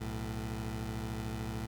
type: tone pair together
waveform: 20% pulse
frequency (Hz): 61.74 / 110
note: B1 / A2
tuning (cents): 0 / 0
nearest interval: minor seventh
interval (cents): 1000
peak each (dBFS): -35 / -33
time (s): 0-1.67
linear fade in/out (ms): 20
effects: none

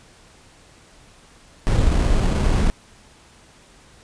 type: noise with sample-and-hold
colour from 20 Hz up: brown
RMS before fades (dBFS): -17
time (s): 1.67-2.7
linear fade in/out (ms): 0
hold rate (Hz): 3675
effects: pink hiss -50 dBFS RMS until 4.03 s + resampled to 22050 Hz

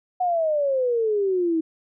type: exponential sweep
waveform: sine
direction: down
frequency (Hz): 740 to 316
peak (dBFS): -19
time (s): 0.2-1.61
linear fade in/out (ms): 10
effects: none

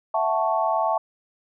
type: chord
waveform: sine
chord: F# minor seventh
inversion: third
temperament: equal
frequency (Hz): 659.3 / 740 / 880 / 1108.7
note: E5 / F#5 / A5 / C#6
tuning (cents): 0 / 0 / 0 / 0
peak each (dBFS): -24 / -27 / -24 / -27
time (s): 0.14-0.98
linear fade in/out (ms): 5
effects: none

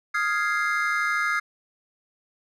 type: chord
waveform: triangle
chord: F minor seventh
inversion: third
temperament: equal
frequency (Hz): 1244.5 / 1396.9 / 1661.2 / 2093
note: Eb6 / F6 / Ab6 / C7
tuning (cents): 0 / 0 / 0 / 0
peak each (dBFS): -26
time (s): 0.14-1.4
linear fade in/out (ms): 10
effects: none

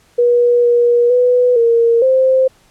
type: tone with pitch steps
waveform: sine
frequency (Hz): 482.4 / 478.7 / 494.7 / 464.6 / 523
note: B4 / A#4 / B4 / A#4 / C5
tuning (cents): -41 / +46 / +3 / -6 / -1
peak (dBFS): -8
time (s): 0.18-2.48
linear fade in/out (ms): 10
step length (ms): 460
effects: pink hiss -52 dBFS RMS until 2.7 s + low-pass 11000 Hz 12 dB/octave

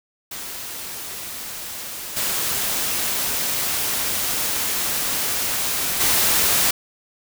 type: noise with level steps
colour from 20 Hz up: white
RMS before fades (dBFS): -32 / -23 / -18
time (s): 0.31-6.71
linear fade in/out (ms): 5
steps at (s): 2.16 / 6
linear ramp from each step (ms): 10
effects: none

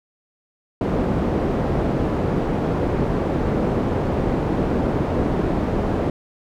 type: low-pass noise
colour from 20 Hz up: white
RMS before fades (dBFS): -21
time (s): 0.81-6.1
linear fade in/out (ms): 2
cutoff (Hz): 420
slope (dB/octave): 12
effects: none

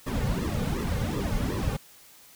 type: noise with flanger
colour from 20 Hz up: brown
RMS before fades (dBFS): -28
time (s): 0.06-1.77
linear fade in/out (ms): 10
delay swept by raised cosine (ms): 1.3 to 3.1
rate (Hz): 2.7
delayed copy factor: -1
effects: white hiss -53 dBFS RMS until 2.35 s

